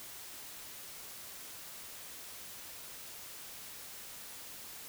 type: silence
effects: white hiss -48 dBFS RMS until 4.88 s